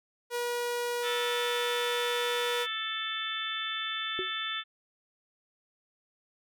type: tone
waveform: sawtooth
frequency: 481.7 Hz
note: B4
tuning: 43 cents flat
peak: -26 dBFS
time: 0.3-2.67 s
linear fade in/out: 50 ms
type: harmonic tone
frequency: 440 Hz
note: A4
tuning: in tune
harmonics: 3 / 4 / 5 / 6 / 7 / 8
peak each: -38 / -38 / -43 / -43 / -41 / -35 dBFS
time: 1.02-4.64 s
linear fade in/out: 50 ms
type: tone with exponential decay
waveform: sine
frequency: 373 Hz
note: F#4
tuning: 14 cents sharp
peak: -28 dBFS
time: 4.19-4.33 s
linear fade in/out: 0 ms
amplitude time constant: 29 ms
effects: none